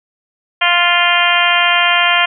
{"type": "harmonic tone", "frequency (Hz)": 349.2, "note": "F4", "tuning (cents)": 0, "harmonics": [2, 3, 4, 5, 6, 7, 8, 9], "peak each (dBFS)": [-18, -18, -18, -18, -18, -18, -18, -18], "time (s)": [0.61, 2.26], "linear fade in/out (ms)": 10, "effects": []}